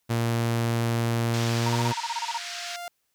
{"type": "tone with pitch glide", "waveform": "sawtooth", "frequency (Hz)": [116.5, 119.29], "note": ["A#2", "A#2"], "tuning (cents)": [-1, 40], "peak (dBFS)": -19, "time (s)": [0.09, 1.93], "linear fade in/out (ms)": 20, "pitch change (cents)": 41, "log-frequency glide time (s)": [1.57, 1.82]}
{"type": "band-pass noise", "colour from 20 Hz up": "white", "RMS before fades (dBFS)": -36, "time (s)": [1.34, 2.76], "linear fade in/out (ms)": 0, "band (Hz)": [1300, 6000], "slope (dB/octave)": 24}
{"type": "tone with exponential growth", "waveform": "sawtooth", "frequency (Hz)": 698.5, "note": "F5", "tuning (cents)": 0, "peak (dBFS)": -29, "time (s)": [1.36, 2.88], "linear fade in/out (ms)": 1, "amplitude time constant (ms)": 330}
{"type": "tone bursts", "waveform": "sine", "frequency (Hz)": 932.3, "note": "A#5", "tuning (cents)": 0, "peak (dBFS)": -26, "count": 12, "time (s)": [1.66, 2.377], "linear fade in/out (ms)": 5, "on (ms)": 35, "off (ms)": 27}
{"effects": ["white hiss -74 dBFS RMS until 3.14 s"]}